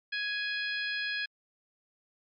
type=harmonic tone; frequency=833 Hz; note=G#5; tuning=5 cents sharp; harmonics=2 / 3 / 4 / 5 / 6; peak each=-33 / -37 / -39 / -41 / -43 dBFS; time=0.12-1.26 s; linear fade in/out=10 ms; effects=MP3 48 kbps